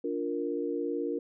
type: chord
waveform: sine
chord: Bb major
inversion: first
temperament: just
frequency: 291.4 / 349.6 / 466.2 Hz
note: D4 / F4 / Bb4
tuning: -13 / +2 / 0 cents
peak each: -34 / -34 / -33 dBFS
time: 0.04-1.19 s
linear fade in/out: 5 ms
effects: none